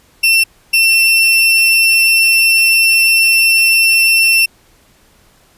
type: tone bursts at uneven times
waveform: 35% pulse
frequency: 2697 Hz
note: E7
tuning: 39 cents sharp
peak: -6 dBFS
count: 2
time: 0.23-0.44 / 0.73-4.46 s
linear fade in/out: 10 ms
effects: pink hiss -50 dBFS RMS until 5.57 s + resampled to 32000 Hz